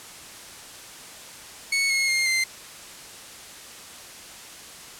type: tone with pitch steps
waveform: sawtooth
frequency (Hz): 2210 / 2167 / 2125 / 2084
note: C#7 / C#7 / C7 / C7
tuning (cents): -6 / -40 / +26 / -7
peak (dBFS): -17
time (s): 1.72-2.44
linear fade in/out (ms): 5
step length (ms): 180
effects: white hiss -42 dBFS RMS until 4.99 s + low-pass 10000 Hz 12 dB/octave